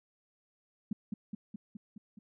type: tone with echo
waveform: sine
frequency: 209.3 Hz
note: G#3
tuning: 14 cents sharp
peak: -29 dBFS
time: 0.91-0.93 s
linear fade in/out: 5 ms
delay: 210 ms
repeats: 6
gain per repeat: -3 dB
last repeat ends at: 2.19 s
effects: none